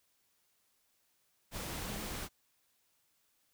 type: tone in noise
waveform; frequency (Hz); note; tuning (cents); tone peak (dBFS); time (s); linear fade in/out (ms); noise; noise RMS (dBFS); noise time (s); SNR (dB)
sine; 207.7; G#3; 0; -47; 1.83-2.11; 50; pink; -41; 1.51-2.29; -9
effects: white hiss -75 dBFS RMS until 3.53 s